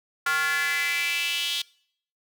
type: tone with high-pass filter sweep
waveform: square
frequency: 155.56 Hz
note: D#3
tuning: in tune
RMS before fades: -26 dBFS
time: 0.26-1.62 s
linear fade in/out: 5 ms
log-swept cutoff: 1400 to 3400 Hz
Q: 4.5
effects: noise-tail reverb RT60 0.6 s tail -23 dB re dry